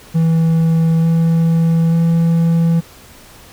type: tone with pitch steps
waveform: triangle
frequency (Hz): 163.4 / 164.92 / 166.45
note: E3 / E3 / E3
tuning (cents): -15 / +1 / +17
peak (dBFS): -8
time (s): 0.14-2.81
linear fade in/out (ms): 20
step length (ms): 890
effects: pink hiss -41 dBFS RMS until 3.52 s